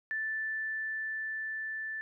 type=tone with level ramp; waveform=sine; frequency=1760 Hz; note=A6; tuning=in tune; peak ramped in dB=-31 to -35 dBFS; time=0.11-2.01 s; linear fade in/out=0 ms; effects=none